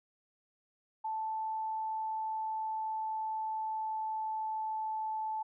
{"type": "tone with pitch glide", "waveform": "sine", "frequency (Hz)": [878, 872.4], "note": ["A5", "A5"], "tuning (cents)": [-4, -15], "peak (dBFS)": -33, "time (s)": [1.04, 5.43], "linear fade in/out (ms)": 10, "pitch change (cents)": -11, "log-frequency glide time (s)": [1.65, 5.19], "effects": []}